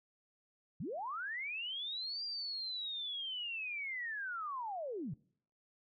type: linear two-way sweep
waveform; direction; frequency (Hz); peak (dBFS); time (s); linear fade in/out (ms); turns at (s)
sine; up then down; 116.54 to 4802 to 116.54; -38; 0.8-5.14; 5; 2.24
effects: noise-tail reverb RT60 0.6 s tail -24 dB re dry